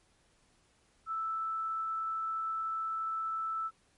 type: tone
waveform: sine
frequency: 1318.5 Hz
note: E6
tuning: in tune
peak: -32 dBFS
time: 1.06-3.71 s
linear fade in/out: 50 ms
effects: pink hiss -69 dBFS RMS until 3.97 s + MP3 48 kbps